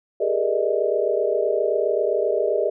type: tone cluster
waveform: sine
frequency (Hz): 396.9 / 424.5 / 475.8 / 595 / 634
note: G4 / G#4 / A#4 / D5 / D#5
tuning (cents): +22 / +38 / +35 / +22 / +32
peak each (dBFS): -25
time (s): 0.2-2.7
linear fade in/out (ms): 10
effects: none